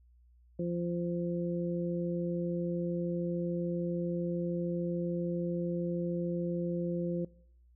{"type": "harmonic tone", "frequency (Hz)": 173.1, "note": "F3", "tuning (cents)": -15, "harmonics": [1, 2, 3], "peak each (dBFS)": [-33, -36, -38], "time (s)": [0.59, 7.25], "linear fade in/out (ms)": 5, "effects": ["noise-tail reverb RT60 0.7 s tail -23 dB re dry", "added 60 Hz sine -59 dBFS peak until 7.75 s"]}